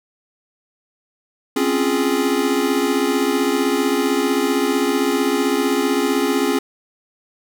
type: chord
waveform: square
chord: Db major seventh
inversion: third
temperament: equal with one note detuned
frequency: 261.6 / 277.2 / 348 / 415.3 Hz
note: C4 / Db4 / F4 / Ab4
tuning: 0 / 0 / -6 / 0 cents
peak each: -23 / -22 / -24 / -22 dBFS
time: 1.56-6.59 s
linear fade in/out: 5 ms
effects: none